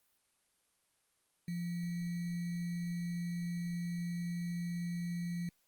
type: tone with sample-and-hold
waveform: sine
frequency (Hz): 173.2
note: F3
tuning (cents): -14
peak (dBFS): -35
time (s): 1.48-5.49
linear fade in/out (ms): 2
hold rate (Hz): 2100
effects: white hiss -75 dBFS RMS until 5.67 s + Opus 32 kbps